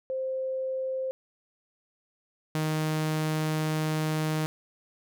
sine / sawtooth tone pair in turn, 524 / 155.79 Hz, C5 / D#3, +2 / +3 cents, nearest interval octave + major sixth, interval 2099 cents, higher first, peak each -28 / -22 dBFS, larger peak second, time 0.1-1.11 / 2.55-4.46 s, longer second, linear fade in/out 0 ms, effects none

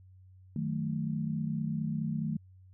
sine chord, D# diminished, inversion none, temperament equal, 155.56 / 185 / 220 Hz, D#3 / F#3 / A3, 0 / 0 / 0 cents, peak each -33 / -38 / -34 dBFS, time 0.56-2.37 s, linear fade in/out 2 ms, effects added 93 Hz sine -53 dBFS peak until 2.73 s

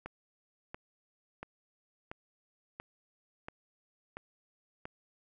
click train, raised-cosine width 0.5 ms, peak -26 dBFS, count 8, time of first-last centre 0.06-4.855 s, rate 1.46 Hz, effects none

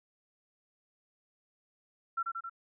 sine tone with echo, 1355 Hz, E6, 47 cents sharp, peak -29 dBFS, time 2.17-2.23 s, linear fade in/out 10 ms, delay 89 ms, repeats 3, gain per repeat -3 dB, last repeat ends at 2.497 s, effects none

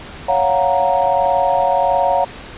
sine chord, Gb major seventh, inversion second, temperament equal with one note detuned, 556.9 / 698.5 / 740 / 932.3 Hz, Db5 / F5 / Gb5 / Bb5, +8 / 0 / 0 / 0 cents, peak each -18 dBFS, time 0.28-2.25 s, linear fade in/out 10 ms, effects pink hiss -34 dBFS RMS until 2.57 s + resampled to 8000 Hz

